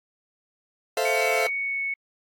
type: chord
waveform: 40% pulse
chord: F major seventh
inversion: first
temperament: equal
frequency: 440 / 523.3 / 659.3 / 698.5 Hz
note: A4 / C5 / E5 / F5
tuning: 0 / 0 / 0 / 0 cents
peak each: -27 dBFS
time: 0.97-1.47 s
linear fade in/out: 2 ms
type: tone with pitch glide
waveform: sine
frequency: 2243 to 2211 Hz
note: C#7 to C#7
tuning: +20 to -5 cents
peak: -25 dBFS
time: 1.05-1.94 s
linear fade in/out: 5 ms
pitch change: -25 cents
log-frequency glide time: 1.29-1.83 s
effects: AAC 64 kbps